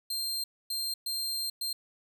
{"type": "tone bursts at uneven times", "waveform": "sawtooth", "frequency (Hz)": 4177, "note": "C8", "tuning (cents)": -4, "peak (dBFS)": -28, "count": 4, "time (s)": [[0.1, 0.44], [0.7, 0.94], [1.06, 1.5], [1.61, 1.73]], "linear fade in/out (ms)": 5, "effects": []}